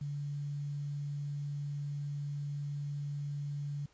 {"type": "tone with quantisation", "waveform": "sine", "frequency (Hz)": 144.1, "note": "D3", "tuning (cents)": -33, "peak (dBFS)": -35, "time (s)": [0.01, 3.86], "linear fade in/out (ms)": 5, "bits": 10, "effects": ["pink hiss -68 dBFS RMS until 3.93 s", "resampled to 16000 Hz"]}